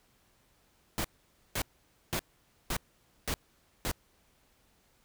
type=noise bursts; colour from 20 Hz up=pink; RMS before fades=-32 dBFS; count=6; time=0.98-3.914 s; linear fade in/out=0 ms; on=64 ms; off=510 ms; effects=pink hiss -68 dBFS RMS until 5.04 s